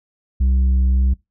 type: tone with tanh clipping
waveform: sine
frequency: 64.4 Hz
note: C2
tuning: 27 cents flat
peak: -14 dBFS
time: 0.4-1.14 s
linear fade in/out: 10 ms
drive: 5 dB
effects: noise-tail reverb RT60 0.2 s tail -22 dB re dry